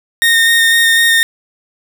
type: tone with vibrato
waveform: 30% pulse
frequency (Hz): 1840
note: A#6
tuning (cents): -23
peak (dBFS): -5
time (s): 0.22-1.23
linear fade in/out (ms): 0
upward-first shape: square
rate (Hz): 4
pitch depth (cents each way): 9
effects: none